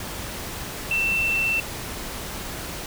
sine tone in noise, 2681 Hz, E7, 29 cents sharp, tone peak -20 dBFS, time 0.91-1.6 s, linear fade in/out 2 ms, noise pink, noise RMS -33 dBFS, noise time 0-2.86 s, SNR +10 dB, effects none

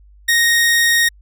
sawtooth tone, 1864.7 Hz, A#6, in tune, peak -8 dBFS, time 0.28-1.09 s, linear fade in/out 10 ms, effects added 50 Hz sine -43 dBFS peak until 1.21 s

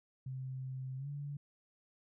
sine tone with pitch glide, 130.81 to 143.48 Hz, C3 to D3, 0 to -40 cents, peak -39 dBFS, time 0.26-1.37 s, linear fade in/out 5 ms, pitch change +160 cents, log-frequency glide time 0.97-1.08 s, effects none

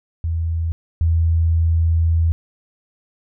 sine tone pair in turn, 82.41 / 82.41 Hz, E2 / E2, 0 / 0 cents, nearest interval unison, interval 0 cents, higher neither, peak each -18 / -13 dBFS, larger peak second, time 0.24-0.72 / 1.01-2.32 s, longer second, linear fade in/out 0 ms, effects none

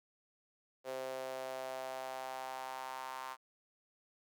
sawtooth tone with high-pass filter sweep, 130.81 Hz, C3, in tune, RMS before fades -43 dBFS, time 0.84-3.37 s, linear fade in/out 50 ms, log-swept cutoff 510 to 1000 Hz, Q 3.9, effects none

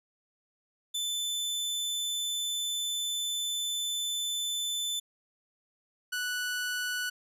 sawtooth tone pair in turn, 3520 / 1480 Hz, A7 / F#6, 0 / 0 cents, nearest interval octave + minor third, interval 1500 cents, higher first, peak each -27 dBFS, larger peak neither, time 0.94-5 / 6.12-7.1 s, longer first, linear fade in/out 10 ms, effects resampled to 32000 Hz

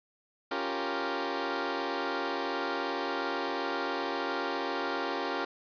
15% pulse chord, G half-diminished seventh, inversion second, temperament equal, 277.2 / 349.2 / 392 / 466.2 Hz, Db4 / F4 / G4 / Bb4, 0 / 0 / 0 / 0 cents, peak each -30 dBFS, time 0.51-5.45 s, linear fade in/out 5 ms, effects resampled to 11025 Hz + 9-bit

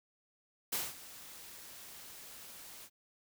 white noise with ADSR envelope, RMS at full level -34 dBFS, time 0.72-2.9 s, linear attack 10 ms, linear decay 200 ms, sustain -17 dB, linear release 59 ms, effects none

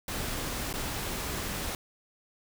pink noise with dropouts, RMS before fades -34 dBFS, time 0.08-1.75 s, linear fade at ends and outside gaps 2 ms, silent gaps 0.729-0.738 s, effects none

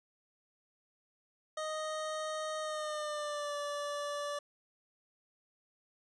25% pulse tone with pitch glide, 622 to 580.3 Hz, D#5 to D5, -1 to -21 cents, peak -32 dBFS, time 1.57-4.39 s, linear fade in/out 5 ms, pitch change -120 cents, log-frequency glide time 2.6-3.56 s, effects resampled to 22050 Hz

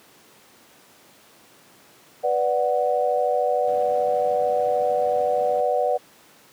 sine chord, B minor, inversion none, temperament equal, 493.9 / 587.3 / 740 Hz, B4 / D5 / F#5, 0 / 0 / 0 cents, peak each -23 dBFS, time 2.23-5.98 s, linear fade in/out 20 ms
brown noise, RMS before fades -37 dBFS, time 3.67-5.61 s, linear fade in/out 5 ms
effects pink hiss -52 dBFS RMS until 6.52 s + high-pass 200 Hz 12 dB/octave

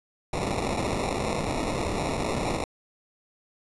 white noise with sample-and-hold, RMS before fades -28 dBFS, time 0.33-2.64 s, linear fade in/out 2 ms, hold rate 1575 Hz, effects resampled to 24000 Hz

